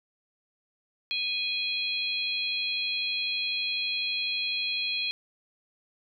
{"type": "harmonic tone", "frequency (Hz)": 828, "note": "G#5", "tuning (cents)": -5, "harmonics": [3, 4, 5], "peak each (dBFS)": [-31, -32, -32], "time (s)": [1.11, 5.11], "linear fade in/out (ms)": 0, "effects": []}